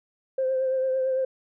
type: tone with vibrato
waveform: sine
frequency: 523.3 Hz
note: C5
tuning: in tune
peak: -21 dBFS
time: 0.38-1.25 s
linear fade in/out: 5 ms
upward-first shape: triangle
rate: 8.9 Hz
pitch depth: 29 cents each way
effects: tanh soft clip ceiling -17 dBFS